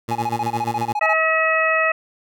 15% pulse tone with tremolo, 115.5 Hz, A#2, 16 cents flat, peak -17 dBFS, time 0.08-0.93 s, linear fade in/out 5 ms, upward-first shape sine, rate 8.6 Hz, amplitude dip 70%
triangle tone bursts, 838 Hz, G#5, 15 cents sharp, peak -17 dBFS, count 15, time 0.11-1.134 s, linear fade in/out 5 ms, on 44 ms, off 26 ms
harmonic tone, 641 Hz, E5, 49 cents flat, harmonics 1 / 2 / 3 / 4, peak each -21 / -21 / -20 / -22 dBFS, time 1.01-1.92 s, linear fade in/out 5 ms
effects none

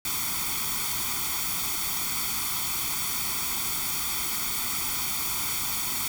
white noise with comb filter, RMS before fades -29 dBFS, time 0.05-6.08 s, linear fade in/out 2 ms, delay 0.88 ms, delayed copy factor +0.85, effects none

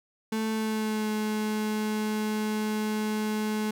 35% pulse tone with pitch glide, 220 to 214.2 Hz, A3 to A3, 0 to -46 cents, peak -25 dBFS, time 0.32-3.71 s, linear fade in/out 5 ms, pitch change -46 cents, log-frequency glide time 0.52-1.1 s, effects none

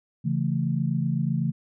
sine chord, A major, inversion first, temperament equal with one note detuned, 138.59 / 166.54 / 220 Hz, C#3 / E3 / A3, 0 / +18 / 0 cents, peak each -26 / -26 / -29 dBFS, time 0.24-1.52 s, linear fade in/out 20 ms, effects none

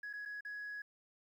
sine tone with dropouts, 1674 Hz, G#6, 13 cents sharp, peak -40 dBFS, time 0.03-0.82 s, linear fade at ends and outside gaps 5 ms, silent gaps 0.13-0.135 / 0.253-0.257 / 0.408-0.449 s, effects tanh soft clip ceiling -39 dBFS + 12-bit

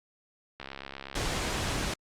click train, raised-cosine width 0.3 ms, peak -23 dBFS, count 75, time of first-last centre 0.6-1.687 s, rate 68.1 Hz
pink noise, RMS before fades -31 dBFS, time 1.15-1.94 s, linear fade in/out 5 ms
effects low-pass 8000 Hz 12 dB/octave + Opus 48 kbps

